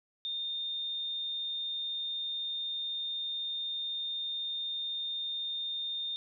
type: tone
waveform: sine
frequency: 3638 Hz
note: A#7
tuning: 43 cents flat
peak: -33 dBFS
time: 0.25-6.16 s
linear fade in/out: 0 ms
effects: none